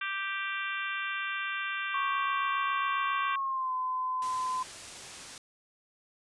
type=harmonic tone; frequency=392 Hz; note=G4; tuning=in tune; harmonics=3 / 4 / 5 / 6 / 7 / 8 / 9; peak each=-38 / -35 / -42 / -39 / -40 / -46 / -46 dBFS; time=0.01-3.36 s; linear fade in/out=5 ms
type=tone with pitch glide; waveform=sine; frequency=1108.7 to 1022.6 Hz; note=C#6 to C6; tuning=0 to -40 cents; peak=-29 dBFS; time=1.94-4.63 s; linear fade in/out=5 ms; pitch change=-140 cents; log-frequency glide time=3.3-3.73 s
type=low-pass noise; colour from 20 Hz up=white; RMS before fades=-47 dBFS; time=4.22-5.38 s; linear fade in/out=2 ms; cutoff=9300 Hz; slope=24 dB/octave
effects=resampled to 24000 Hz